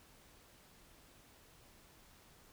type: silence
effects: pink hiss -63 dBFS RMS until 2.52 s